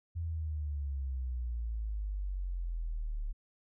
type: exponential sweep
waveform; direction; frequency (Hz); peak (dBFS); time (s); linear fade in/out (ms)
sine; down; 85 to 35.83; -33; 0.15-3.33; 20
effects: none